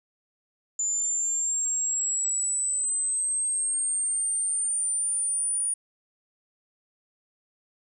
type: linear sweep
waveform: sine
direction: up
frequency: 7060 to 9540 Hz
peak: -24 dBFS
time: 0.79-5.74 s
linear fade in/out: 5 ms
effects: none